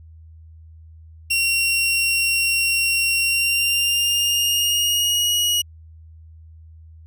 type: tone with pitch glide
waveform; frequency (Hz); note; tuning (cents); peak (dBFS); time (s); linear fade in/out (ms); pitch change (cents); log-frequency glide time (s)
sawtooth; 2744 to 2900; F7 to F#7; -31 to -35; -14; 1.3-5.62; 10; +96; 3.21-5.34
effects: added 80 Hz sine -41 dBFS peak until 7.06 s